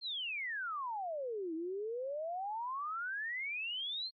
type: exponential two-way sweep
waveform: sine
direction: down then up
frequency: 4306 to 314.8 to 4306 Hz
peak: -36 dBFS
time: 0.01-4.11 s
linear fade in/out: 50 ms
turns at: 1.54 s
effects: MP3 32 kbps